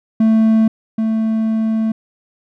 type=tone pair in turn; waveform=triangle; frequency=221.4 / 221.4 Hz; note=A3 / A3; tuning=+11 / +11 cents; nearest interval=unison; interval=0 cents; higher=neither; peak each=-7 / -12 dBFS; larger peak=first; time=0.2-0.68 / 0.98-1.92 s; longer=second; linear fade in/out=5 ms; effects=none